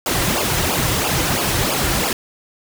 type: noise with flanger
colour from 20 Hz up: pink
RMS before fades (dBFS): -19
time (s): 0.06-2.13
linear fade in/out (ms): 2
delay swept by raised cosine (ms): 0.5 to 4.8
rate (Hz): 3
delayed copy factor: -0.95
effects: none